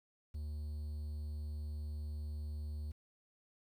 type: tone with quantisation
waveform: triangle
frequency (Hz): 75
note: D2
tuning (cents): +37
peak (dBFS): -37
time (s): 0.34-2.92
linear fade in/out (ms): 10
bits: 11
effects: none